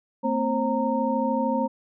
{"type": "tone cluster", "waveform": "sine", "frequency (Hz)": [225.5, 258.7, 534, 924], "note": ["A3", "C4", "C5", "A#5"], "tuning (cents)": [43, -19, 35, -16], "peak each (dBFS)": -27, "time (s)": [0.23, 1.68], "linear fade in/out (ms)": 20, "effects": []}